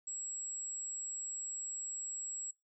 sine tone, 7700 Hz, B8, 45 cents flat, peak -38 dBFS, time 0.07-2.51 s, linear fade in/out 5 ms, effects noise-tail reverb RT60 0.2 s tail -26 dB re dry + tanh soft clip ceiling -35 dBFS

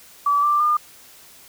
sine tone with pitch steps, 1151 / 1179.3 / 1208.2 Hz, D6 / D6 / D6, -35 / +7 / +49 cents, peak -15 dBFS, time 0.26-0.77 s, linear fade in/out 5 ms, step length 170 ms, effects white hiss -47 dBFS RMS until 1.48 s

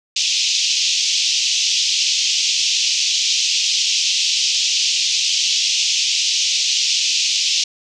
white band-pass noise, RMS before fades -18 dBFS, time 0.16-7.64 s, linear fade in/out 5 ms, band 2600 to 6400 Hz, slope 48 dB/octave, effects none

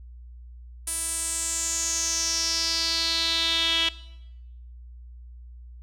sawtooth tone with band-pass filter sweep, 329.6 Hz, E4, in tune, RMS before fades -26 dBFS, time 0.87-3.89 s, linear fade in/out 5 ms, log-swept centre 9700 to 3200 Hz, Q 5.6, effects noise-tail reverb RT60 0.9 s tail -19 dB re dry + added 60 Hz sine -41 dBFS peak until 5.82 s

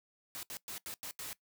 white noise bursts at uneven times, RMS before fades -43 dBFS, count 6, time 0.35-0.43 / 0.5-0.57 / 0.68-0.78 / 0.86-0.94 / 1.03-1.11 / 1.19-1.33 s, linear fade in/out 0 ms, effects noise-tail reverb RT60 0.1 s tail -19 dB re dry

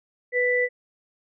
sine tone pair together, 494.4 / 1979.8 Hz, B4 / B6, +2 / +4 cents, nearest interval 2 octaves, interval 2402 cents, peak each -22 dBFS, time 0.32-0.69 s, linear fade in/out 50 ms, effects none

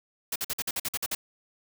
white noise bursts, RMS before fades -30 dBFS, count 10, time 0.32-1.15 s, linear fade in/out 5 ms, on 38 ms, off 50 ms, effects none

